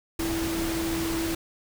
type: tone in noise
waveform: sine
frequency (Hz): 329.6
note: E4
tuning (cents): 0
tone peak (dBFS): -27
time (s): 0.19-1.35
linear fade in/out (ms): 5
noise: pink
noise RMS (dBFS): -32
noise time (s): 0.19-1.35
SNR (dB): +2
effects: none